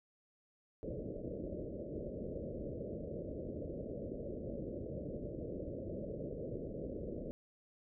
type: low-pass noise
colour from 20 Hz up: white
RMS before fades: -43 dBFS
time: 0.83-7.31 s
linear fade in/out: 0 ms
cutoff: 600 Hz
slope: 96 dB/octave
effects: none